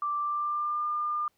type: tone with pitch glide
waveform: sine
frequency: 1174.7 to 1203.5 Hz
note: D6 to D6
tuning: 0 to +42 cents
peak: -27 dBFS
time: 0.02-1.28 s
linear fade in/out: 2 ms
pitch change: +42 cents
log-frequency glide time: 0.19-0.84 s
effects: pink hiss -72 dBFS RMS until 1.37 s + high-pass 80 Hz 12 dB/octave